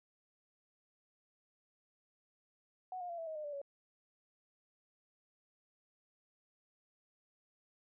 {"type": "tone with pitch steps", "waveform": "sine", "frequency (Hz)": [740, 711.5, 684.1, 657.7, 632.4, 608.1, 584.6, 562.1], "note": ["F#5", "F5", "F5", "E5", "D#5", "D#5", "D5", "C#5"], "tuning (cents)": [0, 32, -36, -4, 28, -40, -8, 24], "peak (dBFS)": -40, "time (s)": [2.92, 3.616], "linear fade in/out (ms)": 2, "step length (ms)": 87, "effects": []}